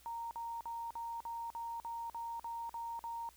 sine tone bursts, 928 Hz, A#5, 8 cents flat, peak -39 dBFS, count 11, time 0.06-3.29 s, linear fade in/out 0 ms, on 250 ms, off 48 ms, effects added 60 Hz sine -66 dBFS peak until 3.36 s + white hiss -64 dBFS RMS until 3.36 s

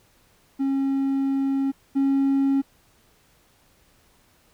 triangle tone pair in turn, 272.1 / 273.6 Hz, C#4 / C#4, -32 / -23 cents, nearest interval unison, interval 9 cents, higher second, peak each -18 / -15 dBFS, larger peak second, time 0.59-1.72 / 1.95-2.62 s, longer first, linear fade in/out 20 ms, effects tanh soft clip ceiling -12 dBFS + pink hiss -60 dBFS RMS until 4.53 s

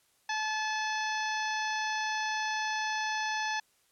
harmonic tone, 864 Hz, A5, 32 cents flat, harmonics 1 / 2 / 3 / 4 / 5 / 6 / 7, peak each -33 / -34 / -40 / -43 / -44 / -44 / -44 dBFS, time 0.29-3.6 s, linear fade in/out 5 ms, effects white hiss -69 dBFS RMS until 3.91 s + low-pass 12000 Hz 12 dB/octave

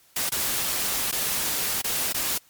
white noise with dropouts, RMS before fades -26 dBFS, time 0.16-2.38 s, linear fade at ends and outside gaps 5 ms, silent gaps 0.294-0.319 / 1.114-1.124 / 1.817-1.842 / 2.127-2.143 s, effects white hiss -58 dBFS RMS until 2.49 s + MP3 96 kbps

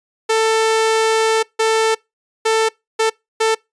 sawtooth tone bursts at uneven times, 444 Hz, A4, 16 cents sharp, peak -9 dBFS, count 5, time 0.29-1.43 / 1.59-1.95 / 2.45-2.69 / 2.99-3.1 / 3.4-3.55 s, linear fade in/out 10 ms, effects noise-tail reverb RT60 0.2 s tail -24 dB re dry + resampled to 22050 Hz

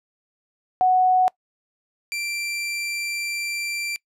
sine / sawtooth tone pair in turn, 740 / 2355 Hz, F#5 / D7, 0 / +4 cents, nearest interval octave + minor sixth, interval 2004 cents, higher second, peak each -14 / -22 dBFS, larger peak first, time 0.81-1.28 / 2.12-3.96 s, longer second, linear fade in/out 0 ms, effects noise-tail reverb RT60 0.1 s tail -24 dB re dry + low-pass 11000 Hz 12 dB/octave

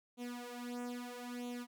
sawtooth tone with flanger, 243.8 Hz, B3, 22 cents flat, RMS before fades -44 dBFS, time 0.17-1.67 s, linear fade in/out 50 ms, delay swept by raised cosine 0.29 to 3.99 ms, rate 0.77 Hz, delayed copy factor +0.8, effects none

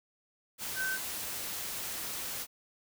sine tone in noise, 1536 Hz, G6, 36 cents flat, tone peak -31 dBFS, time 0.75-0.99 s, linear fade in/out 50 ms, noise white, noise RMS -38 dBFS, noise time 0.58-2.47 s, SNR +4 dB, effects none

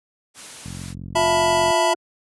white noise, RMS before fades -38 dBFS, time 0.34-0.95 s, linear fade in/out 50 ms
click train, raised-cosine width 5 ms, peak -20 dBFS, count 48, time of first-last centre 0.66-1.704 s, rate 45 Hz
square chord, E suspended fourth, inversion none, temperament equal, 659.3 / 880 / 987.8 Hz, E5 / A5 / B5, 0 / 0 / 0 cents, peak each -20 / -24 / -22 dBFS, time 1.15-1.94 s, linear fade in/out 10 ms
harmonic tone, 353.2 Hz, F4, 20 cents sharp, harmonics 1 / 2 / 4, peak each -25 / -33 / -37 dBFS, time 1.15-1.95 s, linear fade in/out 10 ms
effects high-pass 80 Hz 12 dB/octave + resampled to 24000 Hz

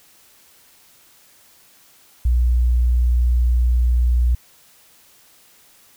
sine tone, 60.5 Hz, B1, 35 cents flat, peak -13 dBFS, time 2.25-4.35 s, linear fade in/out 5 ms, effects white hiss -52 dBFS RMS until 5.96 s

